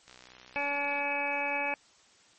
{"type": "click train", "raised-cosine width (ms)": 0.2, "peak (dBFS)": -33, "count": 59, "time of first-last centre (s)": [0.08, 1.005], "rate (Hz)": 62.7}
{"type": "harmonic tone", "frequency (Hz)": 285.2, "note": "C#4", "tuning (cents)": 49, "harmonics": [1, 2, 3, 4, 5, 6, 8, 9], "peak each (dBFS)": [-43, -37, -34, -46, -45, -39, -34, -34], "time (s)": [0.56, 1.74], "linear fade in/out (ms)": 0}
{"effects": ["white hiss -61 dBFS RMS until 2.38 s", "MP3 32 kbps"]}